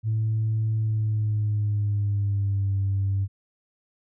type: tone with pitch glide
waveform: sine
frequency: 110 to 98 Hz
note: A2 to G2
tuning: 0 to 0 cents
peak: -20 dBFS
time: 0.03-3.28 s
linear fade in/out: 50 ms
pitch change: -200 cents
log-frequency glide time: 0.76-2.75 s
effects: tanh soft clip ceiling -18 dBFS